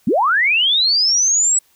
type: linear sweep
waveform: sine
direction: up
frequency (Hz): 168.9 to 7902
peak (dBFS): -12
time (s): 0.07-1.59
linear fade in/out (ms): 5
effects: white hiss -57 dBFS RMS until 1.75 s